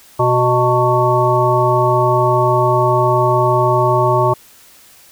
harmonic tone with a mistuned harmonic, 123.47 Hz, B2, in tune, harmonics 1 / 3 / 5 / 7 / 9, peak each -17 / -17 / -17 / -17 / -17 dBFS, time 0.19-4.34 s, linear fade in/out 10 ms, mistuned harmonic 7, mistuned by +54 cents, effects white hiss -45 dBFS RMS until 5.11 s

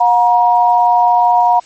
sine tone pair together, 719.5 / 950 Hz, F#5 / A#5, -49 / +33 cents, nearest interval perfect fourth, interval 482 cents, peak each -10 dBFS, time 0-1.6 s, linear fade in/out 10 ms, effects white hiss -44 dBFS RMS until 1.65 s + MP3 32 kbps

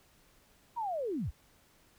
sine linear sweep, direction down, 977 to 40.98 Hz, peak -32 dBFS, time 0.76-1.31 s, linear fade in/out 20 ms, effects pink hiss -65 dBFS RMS until 1.98 s

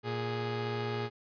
sawtooth tone pair together, 116.54 / 415.3 Hz, A#2 / G#4, 0 / 0 cents, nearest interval octave + minor seventh, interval 2200 cents, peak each -31 / -31 dBFS, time 0.03-1.1 s, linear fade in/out 50 ms, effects resampled to 11025 Hz

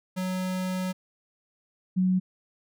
square / sine tone pair in turn, 185 / 185 Hz, F#3 / F#3, 0 / 0 cents, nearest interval unison, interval 0 cents, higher neither, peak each -28 / -20 dBFS, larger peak second, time 0.16-0.93 / 1.96-2.2 s, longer first, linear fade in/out 20 ms, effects none

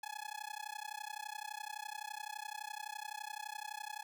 sawtooth tone with amplitude modulation, 846 Hz, G#5, 32 cents sharp, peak -35 dBFS, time 0.03-4.03 s, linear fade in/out 5 ms, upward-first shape sine, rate 31.8 Hz, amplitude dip 100%, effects none

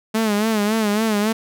sawtooth tone with vibrato, 214.2 Hz, A3, 46 cents flat, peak -13 dBFS, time 0.14-1.33 s, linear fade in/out 10 ms, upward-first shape sine, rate 3.6 Hz, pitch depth 86 cents each way, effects none

